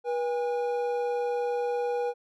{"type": "tone pair together", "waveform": "triangle", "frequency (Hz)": [484, 813], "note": ["B4", "G#5"], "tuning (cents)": [-35, -37], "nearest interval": "major sixth", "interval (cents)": 898, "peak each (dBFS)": [-25, -31], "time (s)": [0.04, 2.14], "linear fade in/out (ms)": 50, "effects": []}